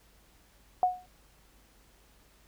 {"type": "tone with exponential decay", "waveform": "sine", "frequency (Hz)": 730, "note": "F#5", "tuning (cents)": -24, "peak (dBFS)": -18, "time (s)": [0.83, 1.06], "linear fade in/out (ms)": 1, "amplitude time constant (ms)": 49, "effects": ["added 50 Hz sine -63 dBFS peak until 2.47 s", "pink hiss -63 dBFS RMS until 2.47 s"]}